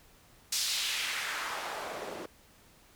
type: noise with band-pass filter sweep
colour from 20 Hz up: white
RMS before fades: -35 dBFS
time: 0.52-2.26 s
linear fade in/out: 5 ms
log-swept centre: 5500 to 360 Hz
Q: 1.4
effects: pink hiss -60 dBFS RMS until 2.95 s